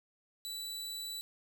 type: tone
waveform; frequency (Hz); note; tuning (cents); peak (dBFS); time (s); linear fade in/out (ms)
sawtooth; 3955; B7; +2; -36; 0.45-1.21; 0
effects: none